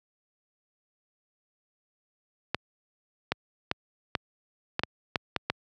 clicks, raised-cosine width 0.3 ms, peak -9 dBFS, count 9, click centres 2.546 / 3.32 / 3.714 / 4.152 / 4.794 / 4.835 / 5.158 / 5.363 / 5.5 s, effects high-pass 80 Hz 12 dB/octave

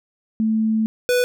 sine / square tone pair in turn, 220 / 493.9 Hz, A3 / B4, 0 / 0 cents, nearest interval octave + major second, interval 1400 cents, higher second, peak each -16 dBFS, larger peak neither, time 0.4-0.86 / 1.09-1.24 s, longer first, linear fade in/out 0 ms, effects none

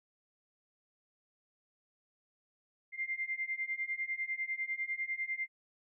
sine beating tone pair, 2093 / 2103 Hz, C7 / C7, 0 / +8 cents, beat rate 10 Hz, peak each -38 / -37 dBFS, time 2.92-5.48 s, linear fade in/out 50 ms, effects none

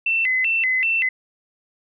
sine tone with vibrato, 2335 Hz, D7, 11 cents flat, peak -17 dBFS, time 0.06-1.09 s, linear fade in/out 5 ms, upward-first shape square, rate 2.6 Hz, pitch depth 240 cents each way, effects none

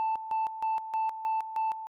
sine tone with tremolo, 883 Hz, A5, 6 cents sharp, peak -24 dBFS, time 0-1.87 s, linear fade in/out 0 ms, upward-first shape square, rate 3.2 Hz, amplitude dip 75%, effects tanh soft clip ceiling -24 dBFS

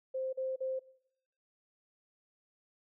sine tone bursts, 523.3 Hz, C5, in tune, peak -33 dBFS, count 3, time 0.14-0.794 s, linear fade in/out 10 ms, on 190 ms, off 42 ms, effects noise-tail reverb RT60 0.8 s tail -22 dB re dry

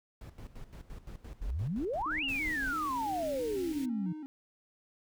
brown noise with tremolo, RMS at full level -44 dBFS, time 0.21-2.7 s, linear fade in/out 2 ms, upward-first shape square, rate 5.8 Hz, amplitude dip 75%
sine exponential two-way sweep, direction up then down, 34.65 to 2909 to 167.9 Hz, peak -31 dBFS, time 1.41-4.13 s, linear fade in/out 10 ms, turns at 2.24 s
triangle tone with vibrato, 289.3 Hz, D4, 26 cents flat, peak -38 dBFS, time 2.06-4.26 s, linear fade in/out 0 ms, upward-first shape square, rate 3 Hz, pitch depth 110 cents each way
pink band-stop noise, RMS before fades -48 dBFS, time 2.28-3.86 s, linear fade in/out 10 ms, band 470 to 1800 Hz, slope 24 dB/octave
effects none

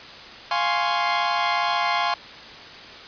sawtooth chord, Db major seventh, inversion first, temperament equal, 698.5 / 830.6 / 1046.5 / 1108.7 Hz, F5 / Ab5 / C6 / Db6, 0 / 0 / 0 / 0 cents, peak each -22 / -22 / -21 / -25 dBFS, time 0.51-2.14 s, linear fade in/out 2 ms, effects white hiss -40 dBFS RMS until 3.07 s + resampled to 11025 Hz

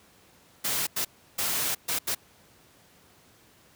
white noise bursts at uneven times, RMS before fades -28 dBFS, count 5, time 0.64-0.87 / 0.96-1.05 / 1.38-1.75 / 1.88-1.99 / 2.07-2.15 s, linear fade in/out 10 ms, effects pink hiss -58 dBFS RMS until 3.75 s + high-pass 80 Hz 12 dB/octave

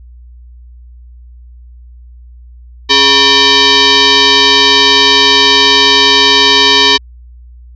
sine tone with frequency modulation, 415.3 Hz, G#4, in tune, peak -4 dBFS, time 2.89-6.98 s, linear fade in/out 20 ms, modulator 690 Hz, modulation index 6.5, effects added 60 Hz sine -32 dBFS peak until 7.75 s

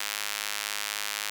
sawtooth tone with high-pass filter, 103.83 Hz, G#2, in tune, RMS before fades -33 dBFS, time 0-1.3 s, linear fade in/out 5 ms, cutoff 2000 Hz, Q 0.68, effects none

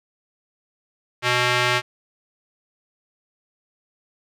square tone with band-pass filter, 123.47 Hz, B2, in tune, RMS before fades -20 dBFS, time 1.22-1.82 s, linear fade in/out 50 ms, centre 2300 Hz, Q 1, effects none

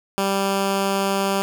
10% pulse tone, 196 Hz, G3, in tune, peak -11 dBFS, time 0.18-1.42 s, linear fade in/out 0 ms, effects none

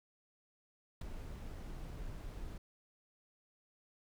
brown noise with ADSR envelope, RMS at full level -34 dBFS, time 1.01-2.58 s, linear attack 6 ms, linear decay 6 ms, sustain -11 dB, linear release 5 ms, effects none

